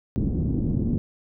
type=low-pass noise; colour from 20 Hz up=white; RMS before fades=-24 dBFS; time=0.16-0.98 s; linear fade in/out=0 ms; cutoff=270 Hz; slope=24 dB/octave; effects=none